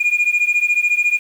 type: beating tone pair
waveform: sine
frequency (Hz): 2424 / 2438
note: D#7 / D#7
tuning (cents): -46 / -36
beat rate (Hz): 14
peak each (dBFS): -15 / -15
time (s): 0-1.19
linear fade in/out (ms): 10
effects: tanh soft clip ceiling -10 dBFS + 7-bit